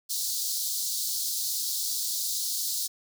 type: high-pass noise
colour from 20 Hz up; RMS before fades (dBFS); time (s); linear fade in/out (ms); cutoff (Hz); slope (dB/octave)
pink; -30; 0.09-2.88; 20; 4000; 48
effects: none

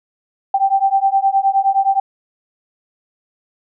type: beating tone pair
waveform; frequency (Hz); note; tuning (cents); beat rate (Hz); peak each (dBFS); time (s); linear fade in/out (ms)
sine; 777 / 786.6; G5 / G5; -16 / +6; 9.6; -15 / -15; 0.54-2; 5
effects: none

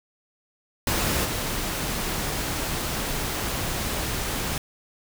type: noise with level steps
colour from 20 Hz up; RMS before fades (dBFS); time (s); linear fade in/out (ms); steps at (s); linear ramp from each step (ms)
pink; -24 / -28; 0.87-4.58; 2; 1.24; 20
effects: none

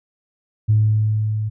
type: tone with level ramp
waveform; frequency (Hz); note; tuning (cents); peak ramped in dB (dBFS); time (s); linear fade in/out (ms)
sine; 107.6; A2; -38; -10 to -20; 0.68-1.5; 20
effects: tanh soft clip ceiling -6 dBFS

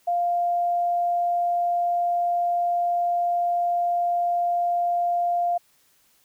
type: tone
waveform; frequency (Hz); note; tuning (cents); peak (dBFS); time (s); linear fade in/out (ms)
sine; 698.5; F5; 0; -20; 0.07-5.58; 10
effects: white hiss -62 dBFS RMS until 6.24 s

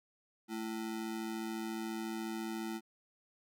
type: ring-modulated tone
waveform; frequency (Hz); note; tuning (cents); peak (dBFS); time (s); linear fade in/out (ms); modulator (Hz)
square; 277.2; C#4; 0; -35; 0.48-2.81; 50; 57.1
effects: none

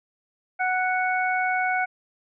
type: harmonic tone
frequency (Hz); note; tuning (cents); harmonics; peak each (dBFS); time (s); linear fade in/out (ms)
740; F#5; 0; 1 / 2 / 3; -24 / -26 / -28; 0.59-1.86; 20
effects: none

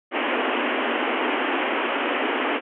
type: band-pass noise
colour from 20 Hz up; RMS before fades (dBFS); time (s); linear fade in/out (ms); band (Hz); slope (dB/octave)
pink; -24; 0.11-2.61; 50; 240 to 3100; 96
effects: none

